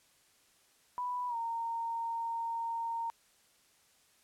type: tone with pitch glide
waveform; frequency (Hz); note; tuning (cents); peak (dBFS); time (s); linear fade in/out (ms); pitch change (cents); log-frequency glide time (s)
sine; 987.8 to 921.6; B5 to A#5; 0 to -20; -33; 0.98-3.1; 0; -120; 1.28-1.36
effects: white hiss -67 dBFS RMS until 4.23 s + low-pass 11000 Hz 12 dB/octave